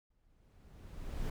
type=noise with exponential growth; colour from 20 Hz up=brown; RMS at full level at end=-35 dBFS; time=0.1-1.3 s; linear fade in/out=5 ms; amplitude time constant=260 ms; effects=none